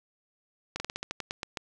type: slowing click train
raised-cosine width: 0.2 ms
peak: -16 dBFS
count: 11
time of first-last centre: 0.76-1.572 s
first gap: 40 ms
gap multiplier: 1.15
effects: none